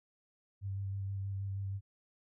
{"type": "tone with vibrato", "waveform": "sine", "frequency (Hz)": 98, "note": "G2", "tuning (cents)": 0, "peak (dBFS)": -35, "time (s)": [0.61, 1.81], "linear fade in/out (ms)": 50, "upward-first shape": "square", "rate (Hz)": 6.3, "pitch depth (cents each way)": 14, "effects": []}